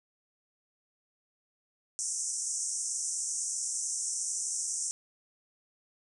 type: band-pass noise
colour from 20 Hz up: white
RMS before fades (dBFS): -34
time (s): 1.99-4.91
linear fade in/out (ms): 0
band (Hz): 5600 to 9200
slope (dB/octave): 96
effects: none